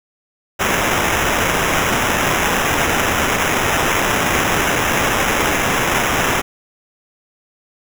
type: noise with sample-and-hold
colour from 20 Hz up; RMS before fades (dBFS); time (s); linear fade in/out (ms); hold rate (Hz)
violet; -17; 0.59-6.42; 20; 4410
effects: none